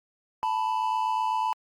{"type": "tone pair together", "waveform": "triangle", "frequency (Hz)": [879.9, 987.8], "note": ["A5", "B5"], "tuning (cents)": [0, 0], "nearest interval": "major second", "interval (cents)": 200, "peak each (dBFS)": [-25, -25], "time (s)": [0.43, 1.53], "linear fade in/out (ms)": 0, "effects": ["Opus 48 kbps"]}